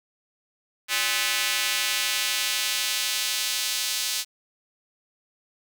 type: tone with high-pass filter sweep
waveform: square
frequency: 116 Hz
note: A#2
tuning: 8 cents flat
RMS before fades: -26 dBFS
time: 0.88-4.25 s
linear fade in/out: 50 ms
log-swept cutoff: 2200 to 4100 Hz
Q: 1.1
effects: none